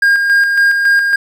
triangle tone with tremolo, 1616 Hz, G#6, 48 cents flat, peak -5 dBFS, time 0.02-1.16 s, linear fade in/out 5 ms, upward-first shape square, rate 3.6 Hz, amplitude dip 40%, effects none

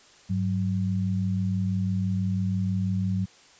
sine tone pair together, 100.5 / 186.57 Hz, G2 / F#3, +44 / +15 cents, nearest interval major seventh, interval 1071 cents, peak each -26 dBFS, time 0.29-3.26 s, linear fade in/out 20 ms, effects white hiss -54 dBFS RMS until 3.59 s + resampled to 16000 Hz

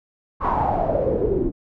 pink noise with low-pass filter sweep, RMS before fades -21 dBFS, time 0.4-1.52 s, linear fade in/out 50 ms, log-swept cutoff 1100 to 320 Hz, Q 7.7, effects none

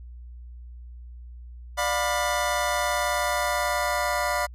25% pulse chord, B diminished, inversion first, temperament just, 592.7 / 711.2 / 987.8 Hz, D5 / F5 / B5, +16 / +31 / 0 cents, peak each -24 dBFS, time 1.77-4.47 s, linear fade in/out 20 ms, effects added 60 Hz sine -39 dBFS peak until 4.54 s + resampled to 32000 Hz

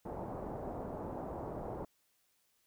white low-pass noise, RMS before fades -42 dBFS, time 0.05-1.85 s, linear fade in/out 5 ms, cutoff 790 Hz, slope 24 dB/octave, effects white hiss -75 dBFS RMS until 2.66 s

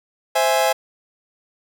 40% pulse chord, C augmented, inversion none, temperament equal, 523.3 / 659.3 / 830.6 Hz, C5 / E5 / G#5, 0 / 0 / 0 cents, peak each -20 / -19 / -19 dBFS, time 0.35-0.73 s, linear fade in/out 10 ms, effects none

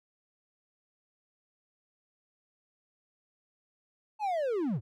triangle linear sweep, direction down, 880 to 87.31 Hz, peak -26 dBFS, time 4.19-4.81 s, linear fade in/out 50 ms, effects none

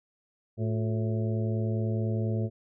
harmonic tone with a mistuned harmonic, 110 Hz, A2, in tune, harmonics 1 / 2 / 3 / 4 / 5 / 6, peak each -27 / -33 / -37 / -39 / -41 / -43 dBFS, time 0.57-2.5 s, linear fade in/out 50 ms, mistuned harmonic 3, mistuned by +130 cents, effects none

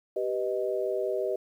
sine chord, G augmented, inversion none, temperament equal with one note detuned, 388.4 / 493.9 / 622.3 Hz, G4 / B4 / D#5, -16 / 0 / 0 cents, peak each -30 / -32 / -31 dBFS, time 0.16-1.36 s, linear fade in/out 5 ms, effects 10-bit

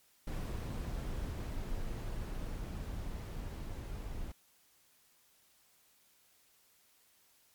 brown noise with level ramp, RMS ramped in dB -37 to -42 dBFS, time 0.27-4.32 s, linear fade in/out 5 ms, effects white hiss -68 dBFS RMS until 7.54 s + MP3 96 kbps

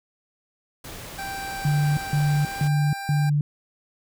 pink noise, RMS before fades -38 dBFS, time 0.84-2.68 s, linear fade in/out 5 ms
25% pulse tone with pitch glide, 784 to 791.7 Hz, G5 to G5, 0 to +17 cents, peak -27 dBFS, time 1.18-3.3 s, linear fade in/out 10 ms, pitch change +17 cents, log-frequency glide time 2.23-2.67 s
sine tone bursts, 146.83 Hz, D3, in tune, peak -18 dBFS, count 4, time 1.65-3.41 s, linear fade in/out 2 ms, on 320 ms, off 160 ms
effects none

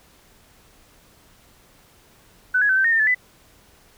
sine tone with pitch steps, 1503 / 1670 / 1530 / 1554 / 1845 / 1808 / 1734 / 1999 Hz, F#6 / G#6 / G6 / G6 / A#6 / A6 / A6 / B6, +27 / +9 / -42 / -16 / -18 / +47 / -26 / +20 cents, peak -15 dBFS, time 2.54-3.148 s, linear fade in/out 10 ms, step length 76 ms, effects pink hiss -54 dBFS RMS until 3.97 s

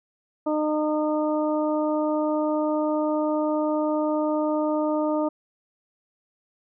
harmonic tone, 305 Hz, D#4, 34 cents flat, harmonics 1 / 2 / 3 / 4, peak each -24 / -25 / -31 / -34 dBFS, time 0.46-5.29 s, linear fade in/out 10 ms, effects none

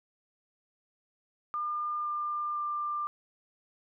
sine tone with pitch steps, 1204 / 1197.1 / 1190.2 Hz, D6 / D6 / D6, +43 / +33 / +23 cents, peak -30 dBFS, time 1.54-3.07 s, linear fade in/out 0 ms, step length 510 ms, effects none

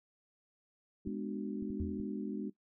sine chord, G# half-diminished seventh, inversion none, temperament just, 207.7 / 249.2 / 299 / 373.8 Hz, G#3 / B3 / D4 / F#4, 0 / +16 / +31 / +18 cents, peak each -39 / -43 / -41 / -44 dBFS, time 1.05-2.5 s, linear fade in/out 10 ms
clicks, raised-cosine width 5 ms, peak -32 / -37 / -35 / -34 dBFS, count 4, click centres 1.074 / 1.625 / 1.704 / 2 s
sine tone with exponential decay, 83.3 Hz, E2, 19 cents sharp, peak -33 dBFS, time 1.8-2.11 s, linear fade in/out 0 ms, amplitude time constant 66 ms
effects noise-tail reverb RT60 0.1 s tail -17 dB re dry

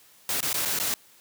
white noise with dropouts, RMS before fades -27 dBFS, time 0.29-0.94 s, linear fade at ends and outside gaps 1 ms, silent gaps 0.406-0.428 / 0.53-0.542 / 0.651-0.656 / 0.789-0.799 s, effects white hiss -56 dBFS RMS until 1.2 s + high-pass 80 Hz 12 dB/octave

